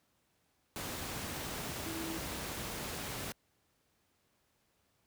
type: tone in noise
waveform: sine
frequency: 326.3 Hz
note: E4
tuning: 18 cents flat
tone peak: -40 dBFS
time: 1.86-2.18 s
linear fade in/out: 0 ms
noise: pink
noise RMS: -40 dBFS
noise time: 0.76-3.32 s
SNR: -3 dB
effects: pink hiss -75 dBFS RMS until 5.06 s + high-pass 60 Hz 12 dB/octave